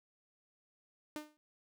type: tone with exponential decay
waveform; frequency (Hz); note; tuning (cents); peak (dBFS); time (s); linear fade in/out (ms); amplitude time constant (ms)
sawtooth; 302.2; D4; +50; -33; 1.16-1.37; 0; 44
effects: none